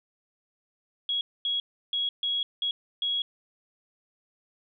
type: tone bursts at uneven times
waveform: sine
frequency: 3322 Hz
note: G#7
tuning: in tune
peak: -25 dBFS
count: 6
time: 1.09-1.21 / 1.45-1.6 / 1.93-2.09 / 2.23-2.43 / 2.62-2.71 / 3.02-3.22 s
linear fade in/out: 2 ms
effects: none